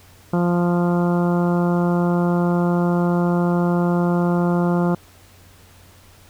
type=harmonic tone; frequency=174.61 Hz; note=F3; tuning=in tune; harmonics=1 / 2 / 3 / 4 / 5 / 6 / 7 / 8; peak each=-17 / -23 / -27 / -29 / -31 / -33 / -34 / -35 dBFS; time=0.33-4.95 s; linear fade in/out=5 ms; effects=added 91 Hz sine -50 dBFS peak until 6.29 s + pink hiss -50 dBFS RMS until 6.29 s